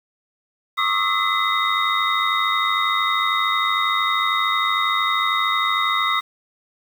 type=tone cluster; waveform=sine; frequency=1101 / 1210 / 1303 / 2030 / 3727 Hz; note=C#6 / D#6 / E6 / B6 / A#7; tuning=-12 / -49 / -20 / +47 / -1 cents; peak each=-24 dBFS; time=0.77-6.21 s; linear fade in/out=20 ms; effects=7-bit